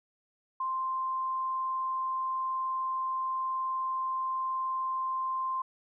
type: tone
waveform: sine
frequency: 1046.5 Hz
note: C6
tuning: in tune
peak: -29 dBFS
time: 0.6-5.62 s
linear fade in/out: 5 ms
effects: none

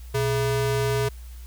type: ring-modulated tone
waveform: square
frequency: 271.3 Hz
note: C#4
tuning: 37 cents flat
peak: -19 dBFS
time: 0.14-1.09 s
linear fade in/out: 10 ms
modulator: 149 Hz
effects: added 60 Hz sine -37 dBFS peak until 1.46 s + white hiss -53 dBFS RMS until 1.46 s

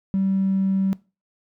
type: tone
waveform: triangle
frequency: 192.8 Hz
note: G3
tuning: 28 cents flat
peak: -15 dBFS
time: 0.14-0.93 s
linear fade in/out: 0 ms
effects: noise-tail reverb RT60 0.3 s tail -23 dB re dry + tanh soft clip ceiling -15 dBFS

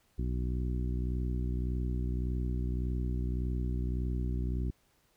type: harmonic tone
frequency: 61.74 Hz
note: B1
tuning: in tune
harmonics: 1 / 2 / 3 / 4 / 5 / 6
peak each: -31 / -37 / -41 / -43 / -45 / -47 dBFS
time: 0.18-4.71 s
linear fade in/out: 10 ms
effects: pink hiss -70 dBFS RMS until 5.16 s

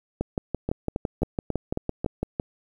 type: two click trains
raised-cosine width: 2 ms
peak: -12 / -13 dBFS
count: 14 / 6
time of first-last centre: 0.21-2.399 / 0.69-2.045 s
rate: 5.94 / 3.69 Hz
effects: 9-bit

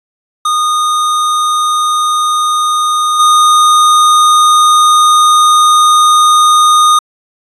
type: tone with level steps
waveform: square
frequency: 1230 Hz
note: D#6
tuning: 20 cents flat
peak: -10 / -5 dBFS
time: 0.45-6.99 s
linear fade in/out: 5 ms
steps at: 3.19 s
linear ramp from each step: 10 ms
effects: resampled to 24000 Hz

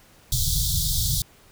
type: band-stop noise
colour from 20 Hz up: pink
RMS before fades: -23 dBFS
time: 0.32-1.22 s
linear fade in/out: 2 ms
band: 160 to 3400 Hz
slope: 96 dB/octave
effects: pink hiss -54 dBFS RMS until 1.51 s

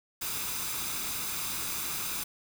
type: noise with comb filter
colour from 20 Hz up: white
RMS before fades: -34 dBFS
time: 0.21-2.24 s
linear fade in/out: 10 ms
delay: 0.81 ms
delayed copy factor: +0.5
effects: none

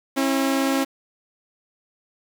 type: tone pair together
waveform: sawtooth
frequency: 270.9 / 329.6 Hz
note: C#4 / E4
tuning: -40 / 0 cents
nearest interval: minor third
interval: 340 cents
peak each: -16 / -23 dBFS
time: 0.16-0.85 s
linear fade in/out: 20 ms
effects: 7-bit

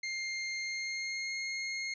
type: tone with pitch glide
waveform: sawtooth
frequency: 2113 to 2141 Hz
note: C7 to C7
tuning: +16 to +39 cents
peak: -31 dBFS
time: 0.03-1.94 s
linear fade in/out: 5 ms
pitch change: +23 cents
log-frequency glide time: 0.59-1.33 s
effects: resampled to 16000 Hz

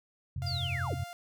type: chord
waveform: sine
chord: F suspended second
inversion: none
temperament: equal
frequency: 87.31 / 98 / 130.81 Hz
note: F2 / G2 / C3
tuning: 0 / 0 / 0 cents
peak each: -36 / -39 / -35 dBFS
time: 0.36-1.04 s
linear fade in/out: 5 ms
type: tone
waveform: sawtooth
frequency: 698.5 Hz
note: F5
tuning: in tune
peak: -38 dBFS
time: 0.42-1.13 s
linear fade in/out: 0 ms
type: linear sweep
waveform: sine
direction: down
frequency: 4978 to 164.81 Hz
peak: -34 dBFS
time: 0.46-0.95 s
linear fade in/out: 10 ms
effects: none

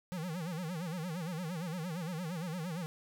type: tone with vibrato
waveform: square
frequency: 170 Hz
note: F3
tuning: 46 cents flat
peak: -37 dBFS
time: 0.12-2.86 s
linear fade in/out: 0 ms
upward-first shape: sine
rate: 8.7 Hz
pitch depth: 170 cents each way
effects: 13-bit

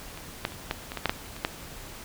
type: clicks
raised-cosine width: 0.3 ms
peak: -24 / -10 / -28 / -11 / -19 / -15 / -7 / -8 / -28 / -25 / -8 dBFS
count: 11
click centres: 0.175 / 0.451 / 0.521 / 0.711 / 0.919 / 0.973 / 1.057 / 1.095 / 1.259 / 1.365 / 1.449 s
effects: pink hiss -43 dBFS RMS until 2.04 s

